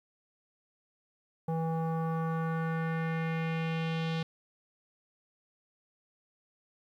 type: tone with low-pass filter sweep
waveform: square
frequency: 162.8 Hz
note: E3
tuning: 21 cents flat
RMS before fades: -32 dBFS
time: 1.48-4.23 s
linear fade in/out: 5 ms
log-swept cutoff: 760 to 3700 Hz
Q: 2.3
effects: 11-bit